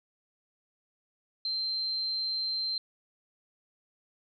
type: tone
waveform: sine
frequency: 4131 Hz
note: C8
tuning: 23 cents flat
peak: -29 dBFS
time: 1.45-2.78 s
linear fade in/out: 2 ms
effects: none